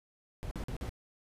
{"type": "noise bursts", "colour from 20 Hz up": "brown", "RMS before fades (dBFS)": -38, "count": 4, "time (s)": [0.43, 0.893], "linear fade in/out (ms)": 0, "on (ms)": 82, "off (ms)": 45, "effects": ["resampled to 32000 Hz"]}